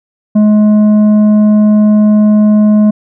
sine tone with tanh clipping, 211.4 Hz, G#3, 31 cents sharp, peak -5 dBFS, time 0.35-2.91 s, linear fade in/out 10 ms, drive 7 dB, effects none

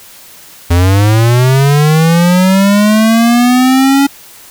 square linear sweep, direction up, 84 to 280.9 Hz, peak -6 dBFS, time 0.7-4.07 s, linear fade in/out 10 ms, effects white hiss -36 dBFS RMS until 4.5 s

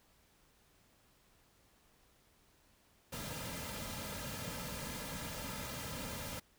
pink noise with comb filter, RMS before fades -43 dBFS, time 3.12-6.4 s, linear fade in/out 10 ms, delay 2.7 ms, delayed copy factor -0.65, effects pink hiss -69 dBFS RMS until 6.58 s

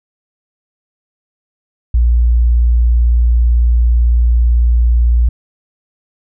sine tone, 59 Hz, A#1, 22 cents sharp, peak -7 dBFS, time 1.94-5.29 s, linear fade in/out 5 ms, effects none

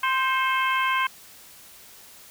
harmonic tone with a mistuned harmonic, 523.3 Hz, C5, in tune, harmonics 2 / 3 / 4 / 5 / 6, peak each -23 / -27 / -29 / -31 / -33 dBFS, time 0.03-1.07 s, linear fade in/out 5 ms, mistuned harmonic 4, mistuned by +49 cents, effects white hiss -48 dBFS RMS until 2.3 s

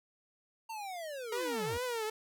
square linear sweep, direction down, 920 to 66 Hz, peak -40 dBFS, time 0.69-1.78 s, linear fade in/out 10 ms
sawtooth tone with vibrato, 466.2 Hz, A#4, in tune, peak -30 dBFS, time 1.32-2.1 s, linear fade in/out 5 ms, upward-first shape triangle, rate 2.4 Hz, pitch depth 160 cents each way
effects none

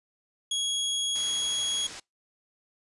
sawtooth tone, 3322 Hz, G#7, in tune, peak -23 dBFS, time 0.51-1.87 s, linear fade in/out 5 ms
white low-pass noise, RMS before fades -43 dBFS, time 1.15-2 s, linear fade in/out 5 ms, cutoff 7800 Hz, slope 24 dB/octave
effects noise-tail reverb RT60 0.2 s tail -26 dB re dry + resampled to 24000 Hz

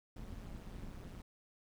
brown noise with amplitude modulation, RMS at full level -44 dBFS, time 0.16-1.22 s, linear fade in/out 5 ms, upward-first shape sine, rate 181 Hz, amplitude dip 80%, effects none

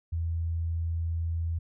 sine tone, 83 Hz, E2, 12 cents sharp, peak -27 dBFS, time 0.12-1.59 s, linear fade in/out 10 ms, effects none

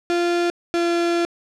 35% pulse tone pair in turn, 346.7 / 342.3 Hz, F4 / F4, -13 / -35 cents, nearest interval unison, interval 22 cents, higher first, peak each -16 dBFS, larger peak neither, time 0.1-0.5 / 0.74-1.25 s, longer second, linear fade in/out 0 ms, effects low-pass 6000 Hz 12 dB/octave

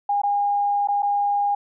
sine tone with dropouts, 813 Hz, G#5, 37 cents flat, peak -18 dBFS, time 0.09-1.55 s, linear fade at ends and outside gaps 5 ms, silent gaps 0.218-0.234 / 0.874-0.885 / 1.023-1.029 s, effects none

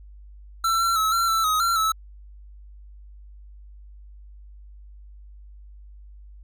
square tone with pitch steps, 1341 / 1356 / 1294 / 1362 / 1329 / 1261 / 1366 / 1304 Hz, E6 / E6 / E6 / F6 / E6 / D#6 / F6 / E6, +29 / +49 / -32 / -44 / +14 / +23 / -39 / -19 cents, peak -20 dBFS, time 0.64-1.92 s, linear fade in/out 5 ms, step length 160 ms, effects added 50 Hz sine -42 dBFS peak until 6.43 s

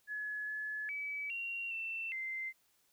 sine tone with pitch steps, 1699 / 1710 / 2290 / 2752 / 2681 / 2080 Hz, G#6 / A6 / D7 / F7 / E7 / C7, +39 / -50 / -44 / -26 / +29 / -11 cents, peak -37 dBFS, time 0.07-2.53 s, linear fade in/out 50 ms, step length 410 ms, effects white hiss -73 dBFS RMS until 2.92 s

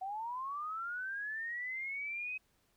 sine linear sweep, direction up, 740 to 2546 Hz, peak -37 dBFS, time 0.01-2.38 s, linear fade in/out 10 ms, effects pink hiss -74 dBFS RMS until 2.76 s

